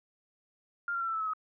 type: tone with pitch steps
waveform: sine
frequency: 1400 / 1377.5 / 1355.4 / 1333.7 / 1312.3 / 1291.2 / 1270.5 Hz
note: F6 / F6 / E6 / E6 / E6 / E6 / D#6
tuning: +4 / -24 / +48 / +20 / -8 / -36 / +36 cents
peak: -30 dBFS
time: 0.88-1.335 s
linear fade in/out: 2 ms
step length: 65 ms
effects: none